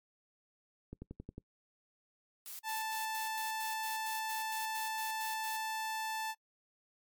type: click train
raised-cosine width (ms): 3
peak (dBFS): -31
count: 6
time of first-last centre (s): 0.93-1.38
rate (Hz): 11.1
type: noise bursts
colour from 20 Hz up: blue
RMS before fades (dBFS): -45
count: 14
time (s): 2.46-5.567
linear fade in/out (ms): 0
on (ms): 130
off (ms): 99
type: tone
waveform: sawtooth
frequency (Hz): 880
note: A5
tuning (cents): 0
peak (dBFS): -32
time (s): 2.63-6.35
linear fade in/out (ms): 50
effects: noise-tail reverb RT60 0.1 s tail -23 dB re dry + MP3 96 kbps